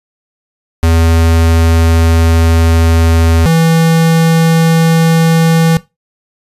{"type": "tone pair in turn", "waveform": "square", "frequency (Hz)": [82.4, 163.85], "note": ["E2", "E3"], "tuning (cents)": [0, -10], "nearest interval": "octave", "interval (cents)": 1190, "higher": "second", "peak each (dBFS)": -7, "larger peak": "neither", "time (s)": [[0.83, 3.46], [3.46, 5.77]], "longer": "first", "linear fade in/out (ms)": 0, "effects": ["noise-tail reverb RT60 0.2 s tail -17 dB re dry", "resampled to 32000 Hz"]}